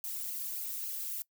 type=noise with flanger; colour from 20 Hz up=violet; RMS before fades=-38 dBFS; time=0.04-1.22 s; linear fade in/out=0 ms; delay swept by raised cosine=0.53 to 2.13 ms; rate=3.6 Hz; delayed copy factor=-0.7; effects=noise-tail reverb RT60 0.1 s tail -22 dB re dry